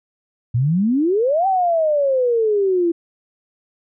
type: exponential two-way sweep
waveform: sine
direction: up then down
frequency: 112.8 to 784 to 332 Hz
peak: -14 dBFS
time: 0.54-2.92 s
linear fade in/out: 10 ms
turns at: 1.47 s
effects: none